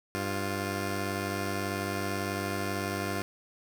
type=tone pair together; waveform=10% pulse; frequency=98.22 / 350 Hz; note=G2 / F4; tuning=+4 / +4 cents; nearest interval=octave + minor seventh; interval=2200 cents; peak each=-24 / -26 dBFS; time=0.15-3.22 s; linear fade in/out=0 ms; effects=none